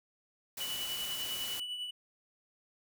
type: noise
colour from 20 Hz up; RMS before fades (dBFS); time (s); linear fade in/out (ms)
white; -41; 0.57-1.6; 5
type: tone with tremolo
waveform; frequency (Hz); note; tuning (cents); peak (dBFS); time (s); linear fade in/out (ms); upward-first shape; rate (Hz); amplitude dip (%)
triangle; 2960; F#7; 0; -33; 0.6-1.91; 10; triangle; 10; 50
effects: none